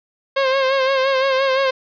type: tone with vibrato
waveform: sawtooth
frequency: 534 Hz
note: C5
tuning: 35 cents sharp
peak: -11 dBFS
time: 0.36-1.71 s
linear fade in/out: 10 ms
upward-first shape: sine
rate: 5.8 Hz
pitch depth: 47 cents each way
effects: resampled to 11025 Hz + 7-bit